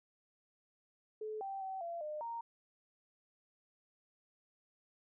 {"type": "tone with pitch steps", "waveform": "sine", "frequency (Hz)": [431.3, 780, 765, 681, 606, 929], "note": ["A4", "G5", "G5", "F5", "D#5", "A#5"], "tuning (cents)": [-35, -9, -42, -44, -46, -6], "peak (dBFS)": -39, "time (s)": [1.21, 2.41], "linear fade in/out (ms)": 5, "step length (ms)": 200, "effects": []}